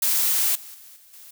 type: noise with level steps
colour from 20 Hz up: blue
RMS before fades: -21 / -41 / -46 / -52 / -45 dBFS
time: 0.02-1.31 s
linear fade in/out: 5 ms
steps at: 0.55 / 0.74 / 0.96 / 1.13 s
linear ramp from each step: 5 ms
effects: none